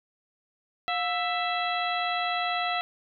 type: harmonic tone with a mistuned harmonic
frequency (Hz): 661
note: E5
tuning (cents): +5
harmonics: 1 / 2 / 3 / 4 / 5 / 6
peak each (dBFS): -29 / -32 / -34 / -35 / -36 / -37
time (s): 0.88-2.81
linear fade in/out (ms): 0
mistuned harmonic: 1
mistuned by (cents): +130
effects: none